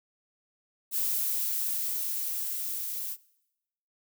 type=noise with level ramp; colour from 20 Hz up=violet; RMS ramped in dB=-28 to -35 dBFS; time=0.91-3.17 s; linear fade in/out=50 ms; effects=noise-tail reverb RT60 0.9 s tail -22 dB re dry